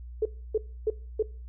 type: tone bursts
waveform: sine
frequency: 434 Hz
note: A4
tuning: 24 cents flat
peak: -21 dBFS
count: 4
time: 0.22-1.226 s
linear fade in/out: 5 ms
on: 34 ms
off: 290 ms
effects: noise-tail reverb RT60 0.4 s tail -20 dB re dry + added 60 Hz sine -39 dBFS peak until 1.48 s